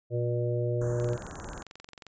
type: harmonic tone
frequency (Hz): 120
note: B2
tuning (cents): -49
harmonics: 1 / 3 / 4 / 5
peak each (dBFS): -28 / -33 / -34 / -35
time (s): 0.1-1.18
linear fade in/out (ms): 50
type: band-stop noise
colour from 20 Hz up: pink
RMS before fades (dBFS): -40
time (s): 0.81-1.63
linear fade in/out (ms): 5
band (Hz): 1700 to 6300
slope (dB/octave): 96
type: click train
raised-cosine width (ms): 0.2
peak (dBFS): -28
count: 25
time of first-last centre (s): 1-2.067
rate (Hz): 22.5
effects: resampled to 16000 Hz